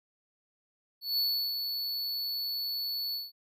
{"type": "tone with ADSR envelope", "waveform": "square", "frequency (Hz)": 4435, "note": "C#8", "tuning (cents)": 0, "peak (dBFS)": -26, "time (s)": [1.01, 3.32], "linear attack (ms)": 170, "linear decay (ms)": 350, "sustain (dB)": -6, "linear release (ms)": 180, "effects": []}